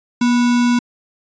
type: tone with sample-and-hold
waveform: sine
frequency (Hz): 240.5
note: B3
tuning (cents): -46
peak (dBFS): -11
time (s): 0.21-0.79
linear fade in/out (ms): 5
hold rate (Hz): 1225
effects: resampled to 16000 Hz